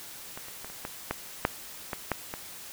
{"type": "clicks", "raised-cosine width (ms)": 0.5, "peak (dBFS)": [-24, -29, -25, -29, -19, -13, -7, -16, -11, -19], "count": 10, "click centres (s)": [0.375, 0.484, 0.646, 0.7, 0.851, 1.11, 1.451, 1.932, 2.117, 2.339], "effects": ["white hiss -44 dBFS RMS until 2.72 s"]}